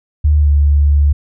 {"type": "tone with pitch glide", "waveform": "sine", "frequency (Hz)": [74.6, 72.39], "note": ["D2", "D2"], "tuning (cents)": [28, -24], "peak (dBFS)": -7, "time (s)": [0.24, 1.13], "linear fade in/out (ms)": 10, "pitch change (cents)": -52, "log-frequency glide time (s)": [0.4, 0.49], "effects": []}